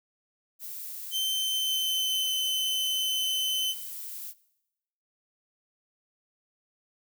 violet noise, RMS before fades -39 dBFS, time 0.59-4.34 s, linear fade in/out 50 ms
40% pulse tone with pitch glide, 3095 to 3049 Hz, G7 to G7, -23 to -49 cents, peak -25 dBFS, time 1.11-3.75 s, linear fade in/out 50 ms, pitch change -26 cents, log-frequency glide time 1.27-2.31 s
effects noise-tail reverb RT60 0.9 s tail -20 dB re dry

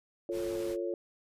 sine chord, F augmented, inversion none, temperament equal with one note detuned, 349.2 / 445.1 / 554.4 Hz, F4 / A4 / C#5, 0 / +20 / 0 cents, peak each -34 / -38 / -37 dBFS, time 0.29-0.94 s, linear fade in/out 2 ms
pink noise, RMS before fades -47 dBFS, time 0.31-0.77 s, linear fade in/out 50 ms
effects resampled to 32000 Hz

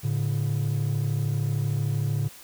triangle tone pair together, 109.69 / 142.8 Hz, A2 / D3, -5 / -48 cents, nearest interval perfect fourth, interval 457 cents, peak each -23 dBFS, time 0.03-2.29 s, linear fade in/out 20 ms, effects tanh soft clip ceiling -17 dBFS + white hiss -47 dBFS RMS until 2.43 s

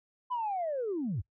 sine linear sweep, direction down, 1018 to 74.6 Hz, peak -29 dBFS, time 0.3-1.22 s, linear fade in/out 20 ms, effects noise-tail reverb RT60 0.1 s tail -19 dB re dry + tanh soft clip ceiling -26 dBFS

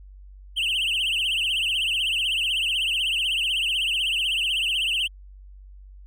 triangle tone with vibrato, 2902 Hz, F#7, 34 cents flat, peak -20 dBFS, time 0.56-5.08 s, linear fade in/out 20 ms, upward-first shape triangle, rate 16 Hz, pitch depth 190 cents each way, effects added 48 Hz sine -42 dBFS peak until 6.06 s

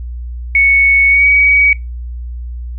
sine tone with pitch glide, 2217 to 2262 Hz, C#7 to C#7, 0 to +34 cents, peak -6 dBFS, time 0.55-1.73 s, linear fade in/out 2 ms, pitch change +34 cents, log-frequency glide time 1.08-1.26 s, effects noise-tail reverb RT60 0.2 s tail -21 dB re dry + added 60 Hz sine -21 dBFS peak until 2.78 s

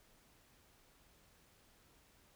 silence, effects pink hiss -68 dBFS RMS until 2.35 s

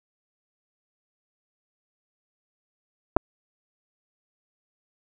clicks, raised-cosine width 1 ms, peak -5 dBFS, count 2, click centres 3.165 / 3.168 s, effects none

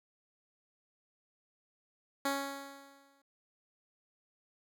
10% pulse tone with exponential decay, 277.2 Hz, C#4, in tune, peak -21 dBFS, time 2.25-3.22 s, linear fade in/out 5 ms, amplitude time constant 210 ms, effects none

